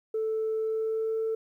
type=tone with pitch glide; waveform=sine; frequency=440 to 444.9 Hz; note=A4 to A4; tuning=0 to +19 cents; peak=-25 dBFS; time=0.14-1.35 s; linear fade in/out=5 ms; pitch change=+19 cents; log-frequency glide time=0.55-1.22 s; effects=tanh soft clip ceiling -23 dBFS + 11-bit